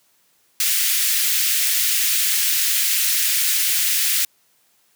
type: high-pass noise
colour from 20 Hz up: white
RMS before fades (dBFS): -19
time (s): 0.6-4.25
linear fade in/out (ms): 2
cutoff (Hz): 1800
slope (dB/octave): 24
effects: white hiss -61 dBFS RMS until 4.95 s + high-pass 100 Hz 12 dB/octave